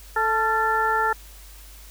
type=harmonic tone with a mistuned harmonic; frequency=440 Hz; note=A4; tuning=in tune; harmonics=1 / 2 / 3 / 4; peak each=-28 / -23 / -23 / -26 dBFS; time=0.16-1.13 s; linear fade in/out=5 ms; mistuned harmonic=3; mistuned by=+62 cents; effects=added 50 Hz sine -43 dBFS peak until 1.9 s + white hiss -48 dBFS RMS until 1.9 s